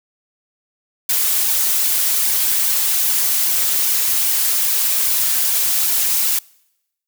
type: noise with flanger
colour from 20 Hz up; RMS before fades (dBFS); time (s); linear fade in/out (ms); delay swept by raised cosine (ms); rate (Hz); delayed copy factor
blue; -17; 1.09-6.39; 5; 1.5 to 7.5; 2.5; -1
effects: noise-tail reverb RT60 0.9 s tail -26 dB re dry